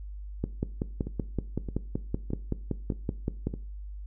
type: two click trains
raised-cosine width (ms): 3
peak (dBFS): -15 / -22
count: 17 / 5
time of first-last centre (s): 0.44-3.47 / 1.07-3.539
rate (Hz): 5.28 / 1.62
effects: noise-tail reverb RT60 0.4 s tail -18 dB re dry + added 50 Hz sine -37 dBFS peak until 4.06 s